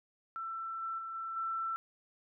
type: tone with level steps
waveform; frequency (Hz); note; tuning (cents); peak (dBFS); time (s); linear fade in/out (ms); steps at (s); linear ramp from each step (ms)
sine; 1337; E6; +24; -37 / -35 / -39 / -37 / -33; 0.36-1.76; 0; 0.82 / 0.98 / 1.14 / 1.36; 10
effects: none